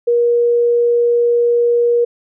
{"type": "tone", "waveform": "sine", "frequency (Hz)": 475.7, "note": "A#4", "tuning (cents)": 35, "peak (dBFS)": -10, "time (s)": [0.07, 2.05], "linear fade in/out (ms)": 10, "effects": []}